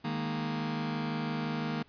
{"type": "chord", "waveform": "sawtooth", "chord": "D# suspended fourth", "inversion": "none", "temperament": "just", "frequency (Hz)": [155.56, 207.4, 233.3], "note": ["D#3", "G#3", "A#3"], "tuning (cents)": [0, -2, 2], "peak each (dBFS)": [-31, -35, -30], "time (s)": [0.04, 1.83], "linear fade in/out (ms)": 10, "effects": ["pink hiss -63 dBFS RMS until 1.88 s", "resampled to 11025 Hz"]}